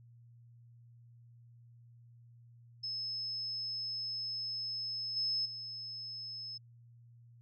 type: tone with level steps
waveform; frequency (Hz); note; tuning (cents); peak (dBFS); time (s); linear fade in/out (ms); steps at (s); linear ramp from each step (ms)
sine; 5200; E8; -24; -36 / -31 / -41; 2.83-6.58; 10; 5.16 / 5.45; 10
effects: added 118 Hz sine -56 dBFS peak until 7.41 s